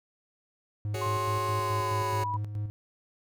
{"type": "tone with tremolo", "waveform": "triangle", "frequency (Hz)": 104.5, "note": "G#2", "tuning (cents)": 11, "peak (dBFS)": -27, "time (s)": [0.85, 2.7], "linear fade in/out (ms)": 0, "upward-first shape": "square", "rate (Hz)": 4.7, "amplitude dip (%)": 50}
{"type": "chord", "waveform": "sawtooth", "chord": "F# suspended second", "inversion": "none", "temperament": "just", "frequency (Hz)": [370, 416.2, 555], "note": ["F#4", "G#4", "C#5"], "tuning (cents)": [0, 4, 2], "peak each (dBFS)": [-33, -34, -33], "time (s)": [0.94, 2.24], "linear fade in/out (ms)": 5}
{"type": "tone with pitch glide", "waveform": "sine", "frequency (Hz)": [1055, 978.7], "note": ["C6", "B5"], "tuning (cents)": [14, -16], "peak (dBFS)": -29, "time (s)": [1.01, 2.37], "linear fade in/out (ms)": 10, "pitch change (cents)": -130, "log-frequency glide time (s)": [1.47, 2.26]}
{"effects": []}